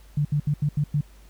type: tone bursts at uneven times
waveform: sine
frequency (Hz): 146.83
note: D3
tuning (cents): 0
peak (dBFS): -19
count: 6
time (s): 0.17-0.25 / 0.32-0.4 / 0.47-0.54 / 0.62-0.69 / 0.77-0.84 / 0.94-1.01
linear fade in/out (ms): 5
effects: added 50 Hz sine -47 dBFS peak until 1.29 s + pink hiss -57 dBFS RMS until 1.29 s